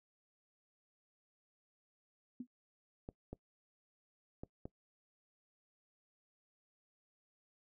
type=tone with exponential decay; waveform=sine; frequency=246.9 Hz; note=B3; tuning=in tune; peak=-37 dBFS; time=2.4-2.47 s; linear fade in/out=5 ms; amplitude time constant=15 ms
type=clicks; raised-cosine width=2 ms; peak=-31 dBFS; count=4; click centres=3.089 / 3.33 / 4.435 / 4.655 s
effects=noise-tail reverb RT60 0.1 s tail -21 dB re dry